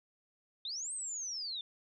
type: linear two-way sweep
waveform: sine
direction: up then down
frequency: 3500 to 8500 to 3500 Hz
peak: -37 dBFS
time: 0.65-1.61 s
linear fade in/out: 2 ms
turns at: 0.93 s
effects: none